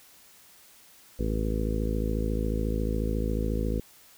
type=harmonic tone; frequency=54.1 Hz; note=A1; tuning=29 cents flat; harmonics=1 / 2 / 3 / 4 / 5 / 6 / 7 / 8 / 9; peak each=-28 / -34 / -37 / -34 / -36 / -40 / -38 / -39 / -37 dBFS; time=1.19-3.8 s; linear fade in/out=5 ms; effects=white hiss -55 dBFS RMS until 4.17 s